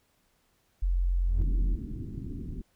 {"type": "tone", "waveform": "sine", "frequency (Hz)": 44.32, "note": "F1", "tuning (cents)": 26, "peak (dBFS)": -23, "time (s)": [0.82, 1.76], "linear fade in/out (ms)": 10}
{"type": "tone with exponential growth", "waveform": "triangle", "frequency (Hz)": 84.2, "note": "E2", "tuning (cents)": 37, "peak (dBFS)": -25, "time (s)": [1.07, 1.42], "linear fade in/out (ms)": 0, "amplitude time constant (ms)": 74}
{"type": "low-pass noise", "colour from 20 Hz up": "pink", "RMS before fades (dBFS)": -37, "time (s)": [1.38, 2.62], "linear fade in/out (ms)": 10, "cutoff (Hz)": 340, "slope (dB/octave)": 48}
{"effects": ["pink hiss -70 dBFS RMS until 2.75 s"]}